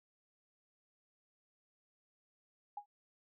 sine tone with exponential decay, 822 Hz, G#5, 18 cents flat, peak -37 dBFS, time 2.77-2.86 s, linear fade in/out 5 ms, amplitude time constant 19 ms, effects noise-tail reverb RT60 0.1 s tail -24 dB re dry

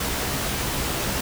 pink noise with comb filter, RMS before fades -26 dBFS, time 0-1.21 s, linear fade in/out 5 ms, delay 15 ms, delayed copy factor +0.5, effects none

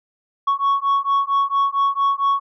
sine beating tone pair, 1108.7 / 1113.1 Hz, C#6 / C#6, 0 / +7 cents, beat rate 4.4 Hz, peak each -17 dBFS, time 0.47-2.4 s, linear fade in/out 10 ms, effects tanh soft clip ceiling -13 dBFS

